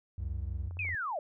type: tone with vibrato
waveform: sine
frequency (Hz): 89.5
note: F2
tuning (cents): +43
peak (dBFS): -37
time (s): 0.18-0.95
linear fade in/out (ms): 0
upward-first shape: square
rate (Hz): 6.7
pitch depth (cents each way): 71
type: tone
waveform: triangle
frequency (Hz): 65.41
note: C2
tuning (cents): 0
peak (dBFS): -33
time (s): 0.19-0.69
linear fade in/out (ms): 10
type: clicks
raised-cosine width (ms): 1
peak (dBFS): -39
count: 4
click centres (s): 0.71 / 0.77 / 0.851 / 0.89
type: linear sweep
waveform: sine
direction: down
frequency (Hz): 2594 to 554.4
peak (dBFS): -32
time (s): 0.79-1.19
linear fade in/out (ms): 2
effects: none